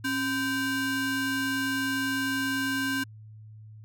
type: ring-modulated tone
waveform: square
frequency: 646 Hz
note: E5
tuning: 35 cents flat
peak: -24 dBFS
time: 0.04-3.04 s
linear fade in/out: 10 ms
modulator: 917 Hz
effects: added 108 Hz sine -44 dBFS peak until 3.84 s